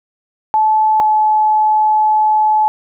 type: tone pair in turn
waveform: sine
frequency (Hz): 866 / 859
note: A5 / A5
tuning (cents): -28 / -42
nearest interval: unison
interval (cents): 14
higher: first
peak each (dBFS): -9 / -9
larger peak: neither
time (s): 0.54-1 / 1-2.68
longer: second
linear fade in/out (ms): 0
effects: none